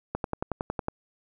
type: click train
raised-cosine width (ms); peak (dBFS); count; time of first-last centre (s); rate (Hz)
1; -14; 9; 0.15-0.884; 10.9
effects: none